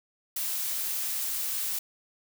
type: noise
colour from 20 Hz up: blue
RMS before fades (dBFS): -31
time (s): 0.36-1.79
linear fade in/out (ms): 5
effects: none